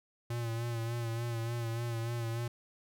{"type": "tone with vibrato", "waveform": "square", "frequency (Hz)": 116.54, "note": "A#2", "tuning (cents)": 0, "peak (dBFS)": -34, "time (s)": [0.3, 2.48], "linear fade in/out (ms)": 5, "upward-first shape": "sine", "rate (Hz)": 3.4, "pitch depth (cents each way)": 40, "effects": []}